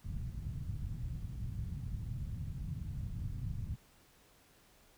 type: low-pass noise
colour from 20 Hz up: white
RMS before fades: -40 dBFS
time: 0.04-3.76 s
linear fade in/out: 20 ms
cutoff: 140 Hz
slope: 24 dB/octave
effects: pink hiss -65 dBFS RMS until 4.97 s